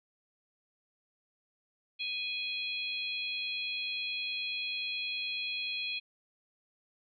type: harmonic tone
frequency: 830.6 Hz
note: G#5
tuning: in tune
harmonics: 3 / 4 / 5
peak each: -36 / -38 / -40 dBFS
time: 1.99-6 s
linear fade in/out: 20 ms
effects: none